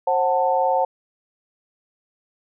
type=chord; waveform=sine; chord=F# diminished; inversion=second; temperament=just; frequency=532.8 / 740 / 888 Hz; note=C5 / F#5 / A5; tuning=+31 / 0 / +16 cents; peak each=-21 dBFS; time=0.07-0.85 s; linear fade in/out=5 ms; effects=none